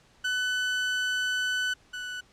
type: tone pair in turn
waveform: 30% pulse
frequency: 1500 / 1487.9 Hz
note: F#6 / F#6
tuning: +23 / +9 cents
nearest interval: unison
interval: 14 cents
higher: first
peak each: -23 / -31 dBFS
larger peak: first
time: 0.24-1.74 / 1.93-2.21 s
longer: first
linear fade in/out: 10 ms
effects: pink hiss -60 dBFS RMS until 2.32 s + low-pass 7000 Hz 12 dB/octave